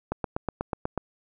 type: click train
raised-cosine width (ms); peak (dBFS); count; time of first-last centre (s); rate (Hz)
1; -13; 8; 0.12-0.977; 8.17
effects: none